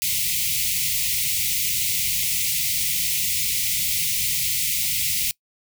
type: band-stop noise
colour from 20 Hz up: white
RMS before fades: -23 dBFS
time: 0.02-5.31 s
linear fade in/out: 0 ms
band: 190 to 2000 Hz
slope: 96 dB/octave
effects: noise-tail reverb RT60 0.1 s tail -23 dB re dry